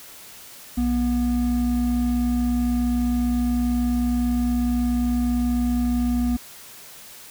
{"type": "tone pair together", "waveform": "triangle", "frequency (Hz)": [60.6, 242.4], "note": ["B1", "B3"], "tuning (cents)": [-32, -32], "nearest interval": "2 octaves", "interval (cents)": 2400, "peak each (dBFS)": [-23, -18], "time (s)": [0.77, 6.37], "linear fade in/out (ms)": 10, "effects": ["white hiss -43 dBFS RMS until 7.3 s"]}